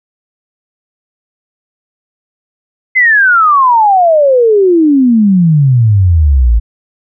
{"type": "exponential sweep", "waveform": "sine", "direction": "down", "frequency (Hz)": [2091, 53], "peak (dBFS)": -4, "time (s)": [2.95, 6.6], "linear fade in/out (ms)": 20, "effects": []}